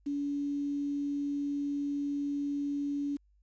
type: tone with quantisation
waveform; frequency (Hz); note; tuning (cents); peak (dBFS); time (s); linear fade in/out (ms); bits
sine; 285.5; D4; -49; -30; 0.06-3.17; 10; 9
effects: added 50 Hz sine -63 dBFS peak until 3.42 s + resampled to 16000 Hz